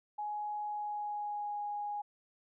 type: tone with pitch glide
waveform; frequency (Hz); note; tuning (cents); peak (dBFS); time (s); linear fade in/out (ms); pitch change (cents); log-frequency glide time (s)
sine; 837 to 826.4; G#5 to G#5; +13 to -9; -35; 0.18-2.02; 10; -22; 0.65-1.61
effects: none